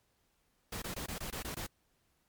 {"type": "noise bursts", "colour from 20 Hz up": "pink", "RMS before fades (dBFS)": -40, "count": 8, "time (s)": [0.72, 1.667], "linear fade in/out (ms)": 5, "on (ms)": 100, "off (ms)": 21, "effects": ["pink hiss -75 dBFS RMS until 2.28 s", "MP3 96 kbps"]}